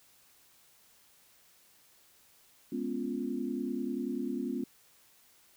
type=chord; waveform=sine; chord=C# dominant seventh; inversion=second; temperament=equal; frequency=207.7 / 246.9 / 277.2 / 349.2 Hz; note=G#3 / B3 / C#4 / E#4; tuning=0 / 0 / 0 / 0 cents; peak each=-40 / -35 / -37 / -39 dBFS; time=2.72-4.64 s; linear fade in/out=5 ms; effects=white hiss -63 dBFS RMS until 5.56 s